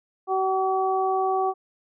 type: harmonic tone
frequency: 380 Hz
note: F#4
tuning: 46 cents sharp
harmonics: 1 / 2 / 3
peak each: -25 / -23 / -29 dBFS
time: 0.27-1.54 s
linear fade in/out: 50 ms
effects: none